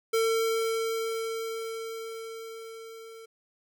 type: tone with level ramp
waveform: square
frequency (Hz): 451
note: A4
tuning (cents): +43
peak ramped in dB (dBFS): -23 to -45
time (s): 0.13-3.26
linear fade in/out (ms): 10
effects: none